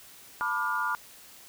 sine chord, B half-diminished seventh, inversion third, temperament just, 889 / 987.8 / 1185.3 / 1422.4 Hz, A5 / B5 / D6 / F6, +18 / 0 / +16 / +31 cents, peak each -36 / -32 / -32 / -30 dBFS, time 0.41-0.95 s, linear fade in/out 0 ms, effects white hiss -51 dBFS RMS until 1.48 s

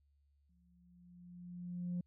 sine tone with exponential growth, 176.7 Hz, F3, 21 cents sharp, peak -33 dBFS, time 0.49-2.01 s, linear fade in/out 5 ms, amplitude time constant 330 ms, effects tanh soft clip ceiling -33 dBFS + added 71 Hz sine -70 dBFS peak until 2.06 s

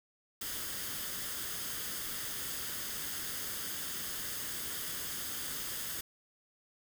white noise with comb filter, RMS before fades -39 dBFS, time 0.41-6.01 s, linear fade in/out 5 ms, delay 0.61 ms, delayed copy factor +0.5, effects none

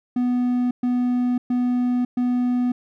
triangle tone bursts, 246.9 Hz, B3, in tune, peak -16 dBFS, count 4, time 0.16-2.72 s, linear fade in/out 5 ms, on 550 ms, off 120 ms, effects none

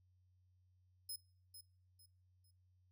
10% pulse tone with echo, 5130 Hz, E8, 48 cents flat, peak -38 dBFS, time 1.09-1.16 s, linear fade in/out 5 ms, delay 450 ms, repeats 3, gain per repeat -10 dB, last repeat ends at 2.51 s, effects noise-tail reverb RT60 0.5 s tail -23 dB re dry + added 91 Hz sine -70 dBFS peak until 2.91 s

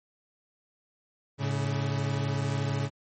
40% pulse tone pair together, 107.7 / 139.22 Hz, A2 / C#3, -37 / +8 cents, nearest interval major third, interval 445 cents, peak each -30 / -28 dBFS, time 1.38-2.9 s, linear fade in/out 50 ms, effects MP3 32 kbps

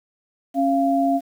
sine tone pair together, 274.4 / 689.5 Hz, C#4 / F5, -17 / -22 cents, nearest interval octave + major third, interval 1595 cents, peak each -19 dBFS, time 0.54-1.21 s, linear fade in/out 50 ms, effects 8-bit

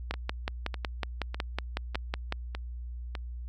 two click trains, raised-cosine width 0.3 ms, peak -14 / -20 dBFS, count 13 / 6, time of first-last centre 0.11-2.324 / 0.14-3.152 s, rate 5.42 / 1.66 Hz, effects added 60 Hz sine -36 dBFS peak until 3.48 s

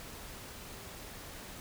silence, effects pink hiss -47 dBFS RMS until 1.6 s

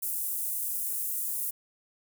pink high-pass noise, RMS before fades -32 dBFS, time 0.02-1.51 s, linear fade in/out 10 ms, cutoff 10000 Hz, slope 24 dB/octave, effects none

